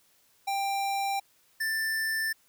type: tone pair in turn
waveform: square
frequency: 790 / 1773.5 Hz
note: G5 / A6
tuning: +13 / +13 cents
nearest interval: octave + major second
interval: 1400 cents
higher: second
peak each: -28 dBFS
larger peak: neither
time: 0.47-1.2 / 1.6-2.33 s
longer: neither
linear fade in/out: 10 ms
effects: white hiss -65 dBFS RMS until 2.48 s